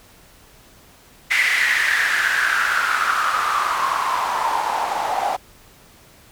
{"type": "noise with band-pass filter sweep", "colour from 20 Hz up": "white", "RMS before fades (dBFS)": -20, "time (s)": [1.3, 5.37], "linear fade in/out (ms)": 20, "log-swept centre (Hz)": [2100, 740], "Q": 6.7, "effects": ["pink hiss -49 dBFS RMS until 6.31 s"]}